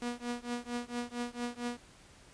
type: tone with tremolo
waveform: sawtooth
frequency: 241.2 Hz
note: B3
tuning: 41 cents flat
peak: -28 dBFS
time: 0.02-1.77 s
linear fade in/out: 0 ms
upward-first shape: triangle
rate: 4.4 Hz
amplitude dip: 100%
effects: pink hiss -58 dBFS RMS until 2.33 s + resampled to 22050 Hz